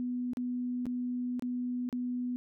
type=tone with dropouts; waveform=sine; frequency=247.2 Hz; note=B3; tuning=2 cents sharp; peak=-31 dBFS; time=0-2.36 s; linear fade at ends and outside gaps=0 ms; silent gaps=0.334-0.371 / 0.856-0.866 / 1.395-1.423 / 1.89-1.927 s; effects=none